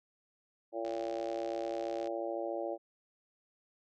harmonic tone, 113.9 Hz, A#2, 40 cents flat, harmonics 3 / 4 / 5 / 6 / 7, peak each -39 / -43 / -37 / -42 / -44 dBFS, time 0.72-2.78 s, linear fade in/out 50 ms
click train, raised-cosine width 0.2 ms, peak -32 dBFS, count 85, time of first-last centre 0.85-2.073 s, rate 68.7 Hz
effects MP3 96 kbps

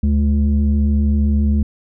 sine tone pair together, 73.5 / 213 Hz, D2 / G#3, +2 / +44 cents, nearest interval octave + tritone, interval 1842 cents, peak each -12 / -16 dBFS, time 0.03-1.63 s, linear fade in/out 5 ms, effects tanh soft clip ceiling -8 dBFS

